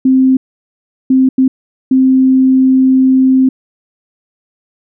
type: tone bursts at uneven times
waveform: sine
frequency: 261.6 Hz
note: C4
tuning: in tune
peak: -5 dBFS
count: 4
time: 0.05-0.37 / 1.1-1.29 / 1.38-1.48 / 1.91-3.49 s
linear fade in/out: 5 ms
effects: none